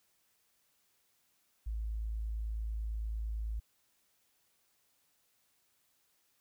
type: tone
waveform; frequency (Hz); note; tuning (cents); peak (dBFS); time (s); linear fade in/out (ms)
sine; 54.5; A1; -16; -34; 1.66-3.6; 10
effects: white hiss -74 dBFS RMS until 6.4 s